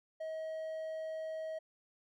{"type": "tone", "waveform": "triangle", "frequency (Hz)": 636, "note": "D#5", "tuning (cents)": 38, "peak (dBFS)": -36, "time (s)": [0.2, 1.59], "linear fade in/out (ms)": 10, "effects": []}